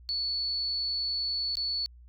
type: tone with dropouts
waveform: sine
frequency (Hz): 4435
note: C#8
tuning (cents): 0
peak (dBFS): -28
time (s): 0.09-1.86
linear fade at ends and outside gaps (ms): 0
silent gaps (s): 1.554-1.57
effects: added 60 Hz sine -49 dBFS peak until 2.08 s